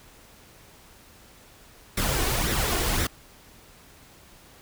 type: noise with flanger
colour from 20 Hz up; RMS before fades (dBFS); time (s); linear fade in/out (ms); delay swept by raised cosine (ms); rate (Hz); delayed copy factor
pink; -25; 1.97-3.07; 5; 0.52 to 2.82; 1.9; +0.55
effects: pink hiss -52 dBFS RMS until 4.61 s